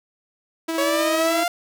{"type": "tone with tremolo", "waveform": "sawtooth", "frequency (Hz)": 326.6, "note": "E4", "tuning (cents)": -16, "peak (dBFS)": -18, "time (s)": [0.68, 1.44], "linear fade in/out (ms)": 10, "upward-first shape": "sine", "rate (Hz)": 16, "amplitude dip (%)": 30}
{"type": "linear sweep", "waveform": "sawtooth", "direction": "up", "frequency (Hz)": [554.4, 701], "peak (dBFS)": -16, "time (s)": [0.78, 1.48], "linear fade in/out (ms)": 2}
{"effects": []}